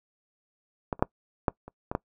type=clicks; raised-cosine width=1 ms; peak=-14 / -27 / -6 / -8 / -28 / -17 / -12 dBFS; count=7; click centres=0.928 / 0.994 / 1.025 / 1.482 / 1.68 / 1.915 / 1.951 s; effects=noise-tail reverb RT60 0.1 s tail -23 dB re dry